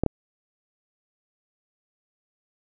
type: clicks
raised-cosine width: 2 ms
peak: -8 dBFS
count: 2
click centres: 0.036 / 0.063 s
effects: none